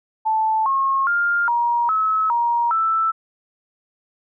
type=tone with pitch steps; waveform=sine; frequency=877 / 1083 / 1403 / 948 / 1292 / 944 / 1323 Hz; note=A5 / C#6 / F6 / A#5 / E6 / A#5 / E6; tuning=-6 / -41 / +8 / +29 / -35 / +22 / +6 cents; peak=-16 dBFS; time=0.25-3.12 s; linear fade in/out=20 ms; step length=410 ms; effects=none